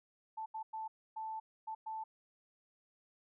sine tone bursts at uneven times, 880 Hz, A5, in tune, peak -39 dBFS, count 6, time 0.37-0.46 / 0.54-0.63 / 0.73-0.88 / 1.16-1.4 / 1.67-1.75 / 1.86-2.04 s, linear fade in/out 10 ms, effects none

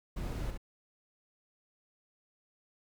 brown noise with echo, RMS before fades -37 dBFS, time 0.16-0.51 s, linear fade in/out 10 ms, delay 67 ms, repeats 1, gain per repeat -4 dB, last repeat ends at 0.577 s, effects none

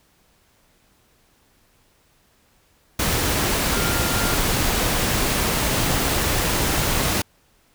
sine tone in noise, 1396.9 Hz, F6, in tune, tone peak -29 dBFS, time 3.73-4.35 s, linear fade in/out 5 ms, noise pink, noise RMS -21 dBFS, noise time 2.99-7.22 s, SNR -11 dB, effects pink hiss -60 dBFS RMS until 7.74 s

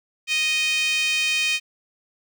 5% pulse tone with high-pass filter, 622 Hz, D#5, 1 cent flat, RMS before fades -22 dBFS, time 0.27-1.6 s, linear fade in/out 50 ms, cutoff 2500 Hz, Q 5.2, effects none

